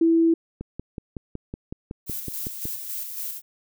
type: tone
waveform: sine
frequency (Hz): 330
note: E4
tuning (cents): +2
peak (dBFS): -15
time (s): 0.01-0.34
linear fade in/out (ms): 5
type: click train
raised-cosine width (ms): 3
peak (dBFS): -19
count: 12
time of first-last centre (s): 0.61-2.655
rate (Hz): 5.38
type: noise with tremolo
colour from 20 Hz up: violet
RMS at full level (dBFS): -31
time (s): 2.06-3.42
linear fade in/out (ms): 50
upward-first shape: square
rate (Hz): 3.6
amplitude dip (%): 40
effects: none